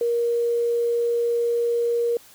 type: tone with quantisation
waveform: sine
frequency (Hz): 471.6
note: A#4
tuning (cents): +20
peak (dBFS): -19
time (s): 0.01-2.17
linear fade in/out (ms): 2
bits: 8
effects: white hiss -50 dBFS RMS until 2.34 s